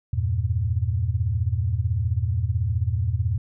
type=chord; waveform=sine; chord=E diminished; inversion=none; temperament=equal; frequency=82.41 / 98 / 116.54 Hz; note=E2 / G2 / Bb2; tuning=0 / 0 / 0 cents; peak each=-25 dBFS; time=0.13-3.38 s; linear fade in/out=5 ms; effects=none